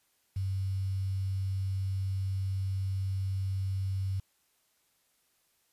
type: tone with quantisation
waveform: sine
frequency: 96 Hz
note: G2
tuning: 36 cents flat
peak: -29 dBFS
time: 0.36-4.2 s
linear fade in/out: 5 ms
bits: 9
effects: white hiss -72 dBFS RMS until 5.72 s + resampled to 32000 Hz